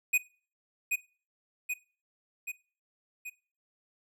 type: tone with echo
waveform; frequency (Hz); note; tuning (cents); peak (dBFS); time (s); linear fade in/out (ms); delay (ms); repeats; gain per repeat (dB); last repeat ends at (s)
square; 2489; D#7; 0; -23; 0.13-0.18; 10; 780; 4; -4; 3.3
effects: noise-tail reverb RT60 0.4 s tail -21 dB re dry